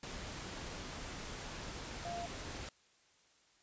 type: tone in noise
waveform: sine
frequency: 692 Hz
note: F5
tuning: 16 cents flat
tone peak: -40 dBFS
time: 2.05-2.26 s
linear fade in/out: 2 ms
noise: pink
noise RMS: -45 dBFS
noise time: 0.03-2.69 s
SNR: +2 dB
effects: white hiss -69 dBFS RMS until 3.62 s + resampled to 16000 Hz